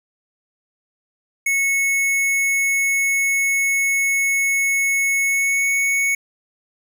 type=tone with pitch glide; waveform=square; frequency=2200 to 2217 Hz; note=C#7 to C#7; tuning=-14 to 0 cents; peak=-17 dBFS; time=1.46-6.15 s; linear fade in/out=5 ms; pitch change=+14 cents; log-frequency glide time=5.25-5.69 s; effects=none